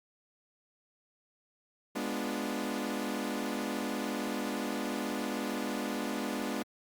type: chord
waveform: sawtooth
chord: G# diminished seventh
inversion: none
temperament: equal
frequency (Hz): 207.7 / 246.9 / 293.7 / 349.2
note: G#3 / B3 / D4 / F4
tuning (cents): 0 / 0 / 0 / 0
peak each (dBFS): -34 / -33 / -34 / -38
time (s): 1.95-6.63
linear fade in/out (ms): 10
effects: Opus 48 kbps